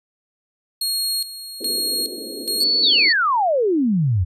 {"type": "tone with tremolo", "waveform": "sawtooth", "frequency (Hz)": 4287, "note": "C8", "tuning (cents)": 41, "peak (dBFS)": -17, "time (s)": [0.81, 2.64], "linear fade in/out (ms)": 5, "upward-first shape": "square", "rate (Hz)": 1.2, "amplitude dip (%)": 75}
{"type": "band-pass noise", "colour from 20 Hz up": "white", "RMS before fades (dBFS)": -34, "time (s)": [1.6, 3.09], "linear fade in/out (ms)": 10, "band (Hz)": [240, 480], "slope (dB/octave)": 48}
{"type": "tone", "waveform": "sine", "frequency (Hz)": 4435, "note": "C#8", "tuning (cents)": 0, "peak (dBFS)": -15, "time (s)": [2.6, 3.13], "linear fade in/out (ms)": 10}
{"type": "exponential sweep", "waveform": "sine", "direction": "down", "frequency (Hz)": [4186, 82.9], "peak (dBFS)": -15, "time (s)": [2.82, 4.25], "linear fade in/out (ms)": 20}
{"effects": ["resampled to 32000 Hz"]}